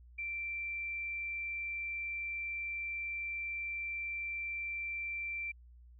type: tone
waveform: sine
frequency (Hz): 2349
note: D7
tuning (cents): 0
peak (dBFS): -36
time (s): 0.18-5.52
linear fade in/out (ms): 10
effects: added 60 Hz sine -54 dBFS peak until 5.99 s